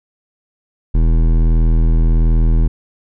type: tone with hard clipping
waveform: sine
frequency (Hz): 40.68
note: E1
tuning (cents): -22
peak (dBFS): -11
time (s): 0.94-2.68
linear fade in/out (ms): 10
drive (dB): 14
effects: none